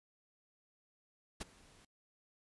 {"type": "noise with ADSR envelope", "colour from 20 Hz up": "pink", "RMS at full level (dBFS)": -39, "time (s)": [1.4, 1.85], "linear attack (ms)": 15, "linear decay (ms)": 18, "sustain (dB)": -24, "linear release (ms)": 4, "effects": ["noise-tail reverb RT60 0.1 s tail -26 dB re dry", "resampled to 24000 Hz"]}